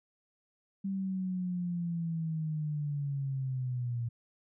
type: linear sweep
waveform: sine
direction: down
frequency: 196 to 116.54 Hz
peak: -31 dBFS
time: 0.84-4.09 s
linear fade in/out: 10 ms
effects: none

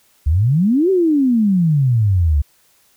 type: exponential two-way sweep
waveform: sine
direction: up then down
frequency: 68.7 to 392 to 68.7 Hz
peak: -11 dBFS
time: 0.26-2.42 s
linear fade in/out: 10 ms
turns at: 0.9 s
effects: white hiss -56 dBFS RMS until 2.96 s

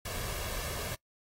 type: noise with comb filter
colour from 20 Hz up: pink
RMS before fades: -37 dBFS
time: 0.05-0.95 s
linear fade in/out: 5 ms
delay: 1.8 ms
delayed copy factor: +0.55
effects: noise-tail reverb RT60 0.1 s tail -22 dB re dry + AAC 48 kbps

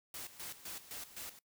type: noise with tremolo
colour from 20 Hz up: white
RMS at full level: -45 dBFS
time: 0.14-1.39 s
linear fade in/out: 2 ms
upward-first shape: square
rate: 3.9 Hz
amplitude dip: 75%
effects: noise-tail reverb RT60 0.1 s tail -20 dB re dry

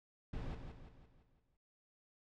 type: noise with echo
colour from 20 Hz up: brown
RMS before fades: -42 dBFS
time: 0.33-0.55 s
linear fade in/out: 5 ms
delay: 170 ms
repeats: 6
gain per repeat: -6 dB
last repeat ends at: 1.57 s
effects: low-pass 4000 Hz 12 dB/octave

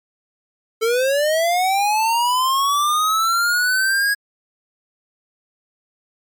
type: linear sweep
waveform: square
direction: up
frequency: 440 to 1661.2 Hz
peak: -16 dBFS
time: 0.81-4.15 s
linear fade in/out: 20 ms
effects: MP3 96 kbps

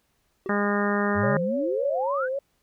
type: tone with exponential decay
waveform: triangle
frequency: 381 Hz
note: G4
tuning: 49 cents flat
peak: -25 dBFS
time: 0.46-0.56 s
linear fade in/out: 1 ms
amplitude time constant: 20 ms
type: harmonic tone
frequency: 204 Hz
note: G#3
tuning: 31 cents flat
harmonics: 1 / 2 / 3 / 4 / 5 / 6 / 7 / 8 / 9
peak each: -25 / -28 / -31 / -34 / -34 / -31 / -34 / -34 / -32 dBFS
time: 0.49-1.37 s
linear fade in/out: 2 ms
type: exponential sweep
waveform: sine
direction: up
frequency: 87.31 to 1621 Hz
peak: -26 dBFS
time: 1.14-2.29 s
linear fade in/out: 50 ms
type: tone with vibrato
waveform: sine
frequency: 540 Hz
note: C#5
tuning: 45 cents flat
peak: -25 dBFS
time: 1.23-2.39 s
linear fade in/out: 5 ms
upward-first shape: sine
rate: 3.6 Hz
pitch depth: 85 cents each way
effects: pink hiss -70 dBFS RMS until 2.62 s

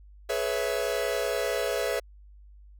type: chord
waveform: 45% pulse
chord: C# minor seventh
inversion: second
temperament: equal with one note detuned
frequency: 423.1 / 493.9 / 554.4 / 659.3 Hz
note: G#4 / B4 / C#5 / E5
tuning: +32 / 0 / 0 / 0 cents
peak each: -32 dBFS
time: 0.29-2 s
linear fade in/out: 10 ms
effects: added 50 Hz sine -48 dBFS peak until 2.79 s

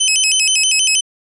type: tone with vibrato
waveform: 15% pulse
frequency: 2799 Hz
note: F7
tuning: 3 cents sharp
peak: -4 dBFS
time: 0-1.01 s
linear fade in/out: 10 ms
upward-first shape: square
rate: 6.3 Hz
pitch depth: 150 cents each way
effects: resampled to 24000 Hz

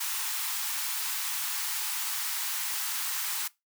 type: high-pass noise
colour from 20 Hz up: white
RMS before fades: -32 dBFS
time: 0-3.48 s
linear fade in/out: 10 ms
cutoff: 800 Hz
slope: 96 dB/octave
effects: noise-tail reverb RT60 0.2 s tail -20 dB re dry

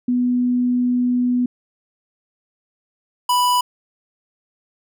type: tone pair in turn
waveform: sine / square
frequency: 246.9 / 987.6 Hz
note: B3 / B5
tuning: 0 / 0 cents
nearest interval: 2 octaves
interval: 2400 cents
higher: second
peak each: -15 dBFS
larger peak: neither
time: 0.08-1.46 / 3.29-3.61 s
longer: first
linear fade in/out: 5 ms
effects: none

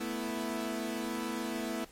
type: chord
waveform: sawtooth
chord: A suspended second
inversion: none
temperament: equal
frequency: 220 / 246.9 / 329.6 Hz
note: A3 / B3 / E4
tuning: 0 / 0 / 0 cents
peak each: -34 dBFS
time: 0-1.85 s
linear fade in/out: 10 ms
effects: pink hiss -57 dBFS RMS until 1.91 s + MP3 64 kbps

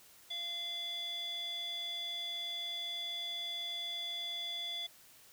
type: tone with band-pass filter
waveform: square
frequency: 688 Hz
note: F5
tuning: 26 cents flat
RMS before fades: -40 dBFS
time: 0.3-4.87 s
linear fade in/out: 10 ms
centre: 3300 Hz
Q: 8.3
effects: white hiss -60 dBFS RMS until 5.32 s

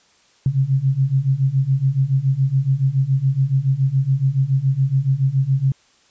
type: beating tone pair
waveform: sine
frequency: 130.81 / 137.91 Hz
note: C3 / C#3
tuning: 0 / -9 cents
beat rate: 7.1 Hz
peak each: -19 / -17 dBFS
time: 0.46-5.72 s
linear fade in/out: 2 ms
effects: white hiss -56 dBFS RMS until 6.1 s + resampled to 16000 Hz

